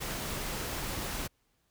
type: noise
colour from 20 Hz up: pink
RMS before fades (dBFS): -36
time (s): 0-1.28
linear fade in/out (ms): 20
effects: pink hiss -74 dBFS RMS until 1.7 s